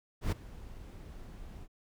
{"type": "noise with ADSR envelope", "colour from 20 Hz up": "brown", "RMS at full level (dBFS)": -26, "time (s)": [0.21, 1.68], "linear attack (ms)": 110, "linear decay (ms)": 10, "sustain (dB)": -21, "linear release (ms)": 51, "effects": []}